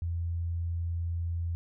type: tone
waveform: sine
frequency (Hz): 84.8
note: E2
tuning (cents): +50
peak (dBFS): -29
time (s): 0.02-1.55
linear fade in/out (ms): 0
effects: none